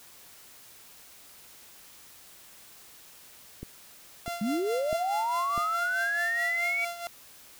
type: click train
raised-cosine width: 3 ms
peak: -25 dBFS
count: 4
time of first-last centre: 3.63-5.578 s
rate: 1.54 Hz
type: tone with tremolo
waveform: sawtooth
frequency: 690 Hz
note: F5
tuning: 21 cents flat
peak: -28 dBFS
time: 4.26-7.07 s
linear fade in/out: 0 ms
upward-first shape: sine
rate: 4.7 Hz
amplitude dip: 65%
type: linear sweep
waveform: sine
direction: up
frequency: 194.2 to 2291 Hz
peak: -26 dBFS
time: 4.41-6.85 s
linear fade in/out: 5 ms
effects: white hiss -52 dBFS RMS until 7.59 s